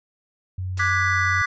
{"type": "tone", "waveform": "sine", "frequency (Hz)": 92.5, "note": "F#2", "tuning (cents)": 0, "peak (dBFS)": -25, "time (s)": [0.58, 1.42], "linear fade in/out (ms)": 5}
{"type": "noise with exponential decay", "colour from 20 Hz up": "white", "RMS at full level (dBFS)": -35, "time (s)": [0.77, 1.33], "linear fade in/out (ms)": 5, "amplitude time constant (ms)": 120}
{"type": "chord", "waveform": "triangle", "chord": "G# half-diminished seventh", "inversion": "second", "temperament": "equal with one note detuned", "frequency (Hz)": [1174.7, 1465.5, 1661.2, 1975.5], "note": ["D6", "F#6", "G#6", "B6"], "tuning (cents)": [0, -17, 0, 0], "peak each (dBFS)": [-23, -23, -25, -21], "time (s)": [0.79, 1.46], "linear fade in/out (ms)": 10}
{"effects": ["resampled to 16000 Hz"]}